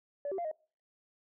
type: tone with pitch steps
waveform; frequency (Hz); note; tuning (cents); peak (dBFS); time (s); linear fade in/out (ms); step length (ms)
sine; 574 / 385.5 / 691 / 623; D5 / G4 / F5 / D#5; -40 / -29 / -19 / +2; -32; 0.25-0.514; 2; 66
effects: noise-tail reverb RT60 0.4 s tail -26 dB re dry + tanh soft clip ceiling -29 dBFS